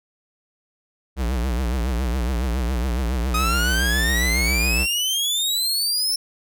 square tone with vibrato, 61.74 Hz, B1, in tune, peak -21 dBFS, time 1.16-4.87 s, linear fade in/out 50 ms, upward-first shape triangle, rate 7.2 Hz, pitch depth 180 cents each way
sawtooth exponential sweep, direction up, 1244.5 to 5380 Hz, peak -17 dBFS, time 3.34-6.16 s, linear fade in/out 5 ms
effects none

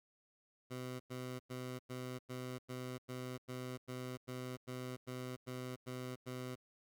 15% pulse tone bursts, 126.8 Hz, B2, 46 cents sharp, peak -36 dBFS, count 15, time 0.7-6.558 s, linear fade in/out 20 ms, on 300 ms, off 97 ms, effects none

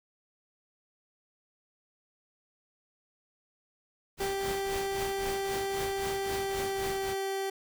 pink noise with tremolo, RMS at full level -37 dBFS, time 4.17-7.15 s, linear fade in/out 50 ms, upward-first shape triangle, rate 3.8 Hz, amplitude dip 90%
30% pulse tone with pitch glide, 392 to 388.8 Hz, G4 to G4, 0 to -14 cents, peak -28 dBFS, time 4.2-7.5 s, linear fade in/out 5 ms, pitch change -14 cents, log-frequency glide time 6.34-6.97 s
effects none

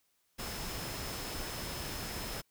sine tone in noise, 5200 Hz, E8, 24 cents flat, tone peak -48 dBFS, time 0.38-2.42 s, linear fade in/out 20 ms, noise pink, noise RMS -40 dBFS, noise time 0.38-2.42 s, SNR -11 dB, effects white hiss -75 dBFS RMS until 2.5 s

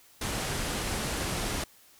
pink low-pass noise, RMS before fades -32 dBFS, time 0.21-1.64 s, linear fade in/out 5 ms, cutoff 12000 Hz, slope 48 dB/octave, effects white hiss -58 dBFS RMS until 1.99 s

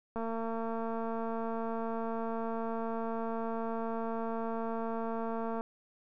click train, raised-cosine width 1 ms, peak -24 dBFS, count 1238, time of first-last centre 0.16-5.609 s, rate 227 Hz, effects none

